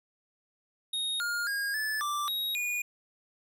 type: tone with pitch steps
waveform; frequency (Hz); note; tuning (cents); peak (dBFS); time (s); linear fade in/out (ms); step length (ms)
square; 3733 / 1417 / 1628 / 1737 / 1175 / 3796 / 2446; A#7 / F6 / G#6 / A6 / D6 / A#7 / D#7; +2 / +25 / -35 / -23 / +1 / +31 / -30; -30; 0.93-2.82; 5; 270
effects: none